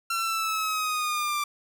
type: linear sweep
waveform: sawtooth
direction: down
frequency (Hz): 1362 to 1174.7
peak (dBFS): -22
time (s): 0.1-1.44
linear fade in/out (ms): 5
effects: none